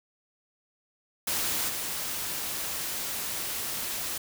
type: noise with level steps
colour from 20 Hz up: white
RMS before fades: -29 / -33 dBFS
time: 1.27-4.18 s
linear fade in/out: 5 ms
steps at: 1.68 s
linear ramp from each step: 20 ms
effects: none